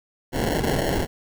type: noise with sample-and-hold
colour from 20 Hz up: violet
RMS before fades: -23 dBFS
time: 0.32-1.07 s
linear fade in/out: 50 ms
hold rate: 1225 Hz
effects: none